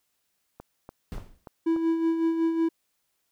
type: click train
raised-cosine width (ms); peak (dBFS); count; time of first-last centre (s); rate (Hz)
1; -27; 5; 0.6-1.763; 3.44
type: noise with exponential decay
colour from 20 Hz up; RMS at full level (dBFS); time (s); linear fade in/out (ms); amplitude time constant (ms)
brown; -30; 1.12-1.45; 0; 70
type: tone with tremolo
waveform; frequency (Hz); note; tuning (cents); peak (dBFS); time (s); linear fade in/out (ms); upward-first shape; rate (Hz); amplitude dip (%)
triangle; 328.4; E4; -6; -18; 1.66-2.69; 10; sine; 5.4; 50
effects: white hiss -75 dBFS RMS until 3.31 s